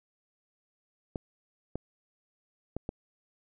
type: clicks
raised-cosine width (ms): 2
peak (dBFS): -20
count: 4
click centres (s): 1.158 / 1.756 / 2.766 / 2.891
effects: none